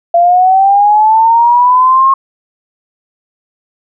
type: linear sweep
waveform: sine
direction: up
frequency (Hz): 680 to 1084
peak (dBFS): -4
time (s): 0.14-2.14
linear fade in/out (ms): 5
effects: none